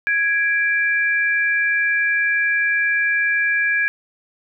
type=tone pair together; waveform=sine; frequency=1658.5 / 2349 Hz; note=G#6 / D7; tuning=-3 / 0 cents; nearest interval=tritone; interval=603 cents; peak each=-17 / -21 dBFS; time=0.07-3.88 s; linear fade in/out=0 ms; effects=none